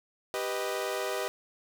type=chord; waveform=sawtooth; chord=G augmented; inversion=none; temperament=equal; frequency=392 / 493.9 / 622.3 Hz; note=G4 / B4 / D#5; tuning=0 / 0 / 0 cents; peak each=-31 / -31 / -31 dBFS; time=0.34-1.28 s; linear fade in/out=0 ms; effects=none